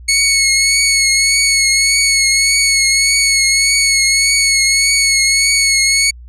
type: tone with vibrato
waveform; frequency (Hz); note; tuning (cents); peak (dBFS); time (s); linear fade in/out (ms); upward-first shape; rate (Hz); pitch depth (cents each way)
15% pulse; 2200; C#7; -14; -3; 0.08-6.11; 10; triangle; 1.7; 35
effects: added 60 Hz sine -32 dBFS peak until 6.28 s + resampled to 24000 Hz